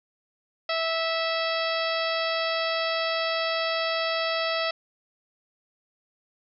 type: harmonic tone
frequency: 655 Hz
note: E5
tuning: 11 cents flat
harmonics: 1 / 2 / 3 / 4 / 5 / 6 / 7 / 8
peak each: -28 / -31 / -33 / -34 / -35 / -36 / -36 / -37 dBFS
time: 0.69-4.71 s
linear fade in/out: 5 ms
effects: none